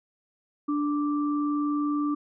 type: tone pair together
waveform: sine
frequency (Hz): 293.5 / 1173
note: D4 / D6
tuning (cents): -1 / -2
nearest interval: 2 octaves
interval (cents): 2399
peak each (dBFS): -24 / -33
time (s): 0.68-2.15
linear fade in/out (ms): 10
effects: none